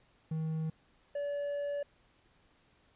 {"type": "tone pair in turn", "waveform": "triangle", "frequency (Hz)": [158.8, 574.1], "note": ["D#3", "D5"], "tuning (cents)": [36, -39], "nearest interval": "octave + minor seventh", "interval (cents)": 2225, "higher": "second", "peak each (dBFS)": [-30, -31], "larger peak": "first", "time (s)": [[0.31, 0.7], [1.15, 1.83]], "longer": "second", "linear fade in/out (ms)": 5, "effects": ["pink hiss -68 dBFS RMS until 2.95 s", "resampled to 8000 Hz"]}